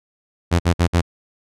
sawtooth tone bursts, 86.4 Hz, F2, 18 cents flat, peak -9 dBFS, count 4, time 0.51-1.017 s, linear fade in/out 20 ms, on 87 ms, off 53 ms, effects low-pass 9000 Hz 12 dB/octave

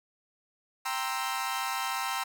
sawtooth chord, C dominant seventh, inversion second, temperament equal, 784 / 932.3 / 1046.5 / 1318.5 Hz, G5 / Bb5 / C6 / E6, 0 / 0 / 0 / 0 cents, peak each -32 dBFS, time 0.85-2.24 s, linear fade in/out 10 ms, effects none

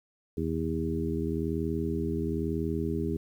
harmonic tone with a mistuned harmonic, 81 Hz, E2, 30 cents flat, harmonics 1 / 2 / 3 / 4 / 5, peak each -34 / -34 / -34 / -34 / -34 dBFS, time 0.37-3.17 s, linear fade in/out 5 ms, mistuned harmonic 1, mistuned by +18 cents, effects 10-bit

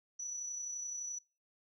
sine tone with amplitude modulation, 5920 Hz, F#8, in tune, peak -36 dBFS, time 0.19-1.19 s, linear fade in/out 10 ms, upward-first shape sine, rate 31.7 Hz, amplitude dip 40%, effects noise-tail reverb RT60 0.3 s tail -24 dB re dry + tanh soft clip ceiling -33 dBFS

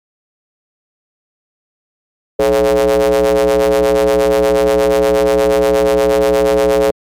square ring-modulated tone, 61.4 Hz, B1, 9 cents flat, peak -7 dBFS, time 2.39-6.91 s, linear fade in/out 5 ms, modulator 487 Hz, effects MP3 96 kbps

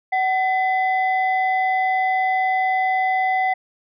sine tone pair together, 754 / 2015 Hz, F#5 / B6, +32 / +34 cents, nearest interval octave + perfect fourth, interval 1702 cents, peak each -17 / -22 dBFS, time 0.12-3.54 s, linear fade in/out 10 ms, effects tanh soft clip ceiling -11 dBFS

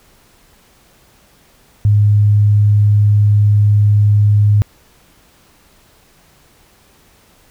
sine tone, 103.83 Hz, G#2, in tune, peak -7 dBFS, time 1.85-4.62 s, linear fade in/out 0 ms, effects pink hiss -50 dBFS RMS until 7.5 s

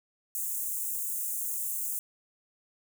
white high-pass noise, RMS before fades -33 dBFS, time 0.35-1.99 s, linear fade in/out 0 ms, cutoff 7000 Hz, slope 48 dB/octave, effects none

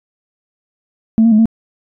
sine tone with pitch steps, 222.8 / 229.8 / 213.9 / 225 Hz, A3 / A#3 / A3 / A3, +22 / -25 / -49 / +39 cents, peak -5 dBFS, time 1.18-1.456 s, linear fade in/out 0 ms, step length 69 ms, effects tanh soft clip ceiling -3 dBFS

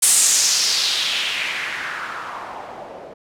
blue noise with low-pass filter sweep, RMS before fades -21 dBFS, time 0.02-3.14 s, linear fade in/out 10 ms, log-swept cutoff 9200 to 520 Hz, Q 2.7, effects none

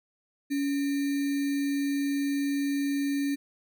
sine tone with sample-and-hold, 281.2 Hz, C#4, 25 cents sharp, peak -25 dBFS, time 0.5-3.36 s, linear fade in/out 20 ms, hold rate 2100 Hz, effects none

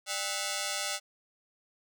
5% pulse ring-modulated tone, 695 Hz, F5, 9 cents flat, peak -17 dBFS, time 0.06-1 s, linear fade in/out 50 ms, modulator 99.9 Hz, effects none

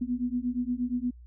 sine beating tone pair, 242 / 250.5 Hz, B3 / B3, -35 / +25 cents, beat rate 8.5 Hz, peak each -30 dBFS, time 0.01-1.11 s, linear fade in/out 10 ms, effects added 60 Hz sine -46 dBFS peak until 1.26 s

